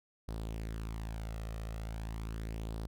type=tone with flanger; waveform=sawtooth; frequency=55 Hz; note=A1; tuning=in tune; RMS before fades=-40 dBFS; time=0.28-2.87 s; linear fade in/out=5 ms; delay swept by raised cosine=0.21 to 1.61 ms; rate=0.39 Hz; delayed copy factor=+0.5; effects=none